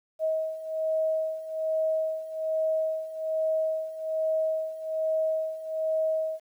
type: beating tone pair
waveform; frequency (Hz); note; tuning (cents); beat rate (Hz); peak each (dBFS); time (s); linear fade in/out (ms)
sine; 634 / 635.2; D#5 / D#5; +32 / +36; 1.2; -31 / -27; 0.19-6.4; 50
effects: 10-bit